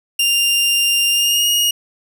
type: tone with pitch glide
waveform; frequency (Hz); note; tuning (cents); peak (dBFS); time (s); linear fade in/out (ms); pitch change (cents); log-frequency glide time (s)
sawtooth; 2794 to 2871; F7 to F7; 0 to +47; -10; 0.19-1.71; 5; +47; 1.11-1.48
effects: none